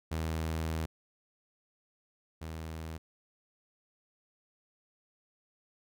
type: tone pair in turn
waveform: sawtooth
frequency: 80.2 / 80.2 Hz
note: E2 / E2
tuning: -47 / -47 cents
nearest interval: unison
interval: 0 cents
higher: neither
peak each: -28 / -35 dBFS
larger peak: first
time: 0.11-0.86 / 2.41-2.98 s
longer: first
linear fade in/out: 10 ms
effects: none